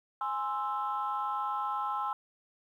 sine chord, Ab augmented, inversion none, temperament equal, 830.6 / 1046.5 / 1318.5 Hz, Ab5 / C6 / E6, 0 / 0 / 0 cents, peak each -34 dBFS, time 0.21-2.13 s, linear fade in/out 2 ms, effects tanh soft clip ceiling -23 dBFS + 11-bit

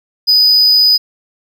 triangle tone, 4978 Hz, D#8, in tune, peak -5 dBFS, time 0.27-0.98 s, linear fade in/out 20 ms, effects none

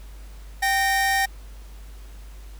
45% pulse tone pair together, 779 / 1846.9 Hz, G5 / A#6, -11 / -17 cents, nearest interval octave + minor third, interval 1494 cents, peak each -22 / -22 dBFS, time 0.62-1.26 s, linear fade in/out 10 ms, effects added 50 Hz sine -38 dBFS peak until 2.59 s + pink hiss -52 dBFS RMS until 2.59 s

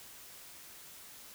silence, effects white hiss -52 dBFS RMS until 1.34 s

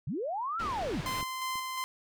sine linear two-way sweep, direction up then down, 105.7 to 1396.9 to 106.5 Hz, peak -31 dBFS, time 0.07-1.01 s, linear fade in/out 5 ms, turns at 0.6 s
pink low-pass noise, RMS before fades -40 dBFS, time 0.59-1.22 s, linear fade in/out 10 ms, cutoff 4300 Hz, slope 12 dB/octave
clicks, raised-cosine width 3 ms, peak -34 / -30 / -33 / -29 / -38 dBFS, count 5, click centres 0.871 / 1.093 / 1.152 / 1.228 / 1.556 s
sawtooth tone with tremolo, 1037 Hz, C6, 16 cents flat, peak -28 dBFS, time 1.06-1.84 s, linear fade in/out 0 ms, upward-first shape square, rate 2.8 Hz, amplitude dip 30%
effects none

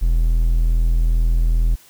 triangle tone, 41.2 Hz, E1, in tune, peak -11 dBFS, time 0.01-1.76 s, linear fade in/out 20 ms, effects white hiss -49 dBFS RMS until 1.89 s

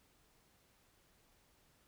silence, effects pink hiss -71 dBFS RMS until 1.87 s

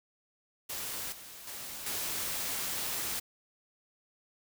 white noise with level steps, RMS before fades -38 / -48 / -42 / -35 dBFS, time 0.69-3.2 s, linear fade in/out 10 ms, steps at 1.12 / 1.47 / 1.86 s, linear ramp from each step 5 ms, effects none

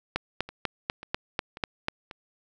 two click trains, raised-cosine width 0.3 ms, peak -10 / -24 dBFS, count 8 / 4, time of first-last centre 0.16-1.884 / 0.49-2.112 s, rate 4.06 / 1.85 Hz, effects none

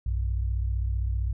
sine tone pair together, 60.29 / 95.7 Hz, B1 / G2, -41 / -41 cents, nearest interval minor sixth, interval 800 cents, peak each -25 / -31 dBFS, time 0.06-1.33 s, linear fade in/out 5 ms, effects none

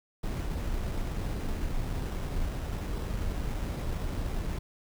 brown noise with sample-and-hold, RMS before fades -32 dBFS, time 0.23-4.59 s, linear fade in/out 10 ms, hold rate 4410 Hz, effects none

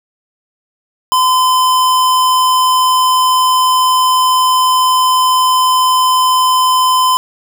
square tone, 1022 Hz, C6, 41 cents flat, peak -9 dBFS, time 1.12-7.17 s, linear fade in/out 0 ms, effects none

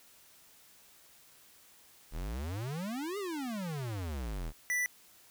square exponential two-way sweep, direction up then down, 35.81 to 421.3 to 35.81 Hz, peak -36 dBFS, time 2.11-4.53 s, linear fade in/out 50 ms, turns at 3.18 s
square tone, 1975.5 Hz, B6, in tune, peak -30 dBFS, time 4.7-4.86 s, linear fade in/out 0 ms
effects white hiss -60 dBFS RMS until 5.3 s

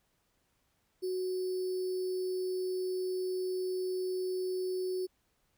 sine tone with sample-and-hold, 370 Hz, F#4, in tune, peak -31 dBFS, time 1.02-5.07 s, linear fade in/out 20 ms, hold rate 4900 Hz, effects pink hiss -75 dBFS RMS until 5.57 s

